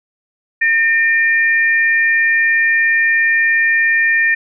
sine tone pair together, 1820 / 2383 Hz, A#6 / D7, -42 / +25 cents, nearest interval perfect fourth, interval 467 cents, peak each -11 / -18 dBFS, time 0.61-4.35 s, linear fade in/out 10 ms, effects none

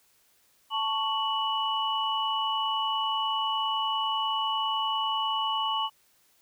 sine tone cluster, 883 / 1113 / 2950 Hz, A5 / C#6 / F#7, +6 / +7 / -6 cents, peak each -30 dBFS, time 0.7-5.9 s, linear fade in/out 50 ms, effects white hiss -65 dBFS RMS until 6.41 s

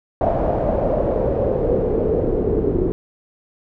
pink noise with low-pass filter sweep, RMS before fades -19 dBFS, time 0.21-2.92 s, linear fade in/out 0 ms, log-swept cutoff 680 to 380 Hz, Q 4.6, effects none

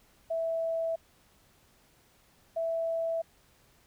sine tone pair in turn, 657 / 659.4 Hz, E5 / E5, -6 / 0 cents, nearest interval unison, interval 6 cents, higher second, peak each -28 dBFS, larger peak neither, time 0.3-0.96 / 2.56-3.22 s, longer neither, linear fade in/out 10 ms, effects pink hiss -64 dBFS RMS until 3.86 s

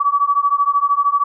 sine beating tone pair, 1137 / 1150 Hz, C#6 / D6, +44 / -37 cents, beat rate 13 Hz, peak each -16 dBFS, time 0-1.24 s, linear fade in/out 10 ms, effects none

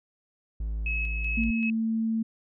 triangle tone, 54 Hz, A1, 32 cents flat, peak -26 dBFS, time 0.6-1.51 s, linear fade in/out 5 ms
sine tone with tremolo, 2572 Hz, E7, 43 cents flat, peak -28 dBFS, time 0.86-1.7 s, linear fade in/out 2 ms, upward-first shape square, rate 2.6 Hz, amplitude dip 40%
sine tone with pitch glide, 227.3 to 223.9 Hz, A#3 to A3, -43 to +30 cents, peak -24 dBFS, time 1.37-2.23 s, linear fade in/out 10 ms, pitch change -27 cents, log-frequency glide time 1.58-1.7 s
effects none

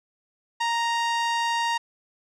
sawtooth tone with low-pass filter, 932.3 Hz, A#5, in tune, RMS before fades -25 dBFS, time 0.6-1.78 s, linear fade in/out 10 ms, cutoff 5800 Hz, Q 0.77, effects none

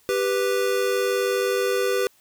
square tone pair together, 393.4 / 492.6 Hz, G4 / B4, +6 / -5 cents, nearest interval major third, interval 389 cents, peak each -24 dBFS, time 0.09-2.07 s, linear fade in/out 0 ms, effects white hiss -59 dBFS RMS until 2.2 s

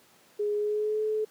sine tone with pitch glide, 415.8 to 431 Hz, G#4 to A4, +2 to -36 cents, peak -25 dBFS, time 0.39-1.25 s, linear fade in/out 10 ms, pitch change +62 cents, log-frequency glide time 0.56-1.02 s, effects pink hiss -59 dBFS RMS until 1.3 s + high-pass 200 Hz 12 dB/octave

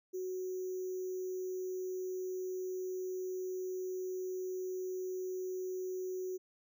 sine tone with sample-and-hold, 370 Hz, F#4, in tune, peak -36 dBFS, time 0.13-6.38 s, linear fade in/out 20 ms, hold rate 6300 Hz, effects none

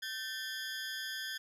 20% pulse ring-modulated tone, 1661.2 Hz, G#6, in tune, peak -30 dBFS, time 0.02-1.38 s, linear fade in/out 10 ms, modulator 116 Hz, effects low-pass 12000 Hz 12 dB/octave + 12-bit

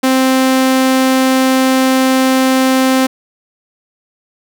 sawtooth tone, 261.6 Hz, C4, in tune, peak -5 dBFS, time 0.03-3.07 s, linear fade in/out 10 ms, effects none

